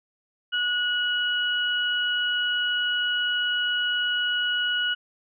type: tone pair together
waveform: sine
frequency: 1458.4 / 2923 Hz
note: F#6 / F#7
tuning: -25 / -22 cents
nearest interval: octave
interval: 1203 cents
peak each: -25 dBFS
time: 0.52-4.95 s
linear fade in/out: 20 ms
effects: none